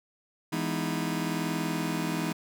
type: chord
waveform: sawtooth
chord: E major seventh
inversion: none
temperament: just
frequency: 164.81 / 206 / 247.2 / 309 Hz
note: E3 / G#3 / B3 / D#4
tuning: 0 / -14 / +2 / -12 cents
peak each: -28 / -31 / -31 / -29 dBFS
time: 0.52-2.33 s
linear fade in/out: 10 ms
effects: none